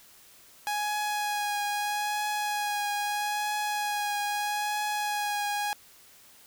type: tone with vibrato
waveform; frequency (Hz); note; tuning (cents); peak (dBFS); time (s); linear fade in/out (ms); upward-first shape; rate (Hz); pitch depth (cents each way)
sawtooth; 830.6; G#5; 0; -24; 0.67-5.73; 0; triangle; 0.78; 19
effects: white hiss -55 dBFS RMS until 6.46 s